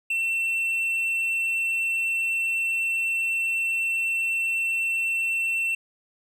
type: tone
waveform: triangle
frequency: 2696 Hz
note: E7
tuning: 38 cents sharp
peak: -21 dBFS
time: 0.1-5.75 s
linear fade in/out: 5 ms
effects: none